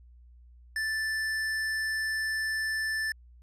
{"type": "tone with hard clipping", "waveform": "sine", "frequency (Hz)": 1760, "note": "A6", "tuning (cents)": 0, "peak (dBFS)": -30, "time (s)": [0.76, 3.12], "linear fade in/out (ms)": 2, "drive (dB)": 12, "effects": ["added 60 Hz sine -51 dBFS peak until 3.42 s", "resampled to 32000 Hz"]}